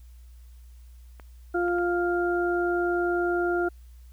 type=clicks; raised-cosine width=0.5 ms; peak=-30 dBFS; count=3; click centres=1.198 / 1.682 / 1.785 s
type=harmonic tone; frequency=350 Hz; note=F4; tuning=4 cents sharp; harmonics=1 / 2 / 4; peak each=-24 / -30 / -30 dBFS; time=1.54-3.69 s; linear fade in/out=10 ms
effects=added 60 Hz sine -45 dBFS peak until 4.12 s + white hiss -65 dBFS RMS until 4.12 s